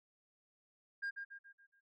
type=tone with echo; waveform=sine; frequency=1611 Hz; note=G6; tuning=47 cents sharp; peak=-34 dBFS; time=1.02-1.11 s; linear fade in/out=20 ms; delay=140 ms; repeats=5; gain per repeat=-7 dB; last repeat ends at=1.81 s; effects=tanh soft clip ceiling -36 dBFS